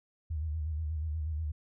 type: tone with vibrato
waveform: sine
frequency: 77.78 Hz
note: D#2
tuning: in tune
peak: -31 dBFS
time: 0.3-1.52 s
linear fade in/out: 10 ms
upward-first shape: square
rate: 8.3 Hz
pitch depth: 64 cents each way
effects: none